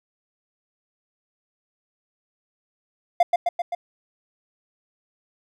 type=tone with echo; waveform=triangle; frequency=698.5 Hz; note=F5; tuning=in tune; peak=-10 dBFS; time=3.2-3.23 s; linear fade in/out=5 ms; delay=130 ms; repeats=4; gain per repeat=-3 dB; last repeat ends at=3.75 s; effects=none